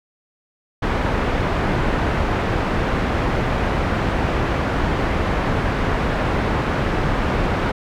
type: low-pass noise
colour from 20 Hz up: pink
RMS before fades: -20 dBFS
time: 0.82-7.72 s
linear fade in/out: 10 ms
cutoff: 1800 Hz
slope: 12 dB/octave
effects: none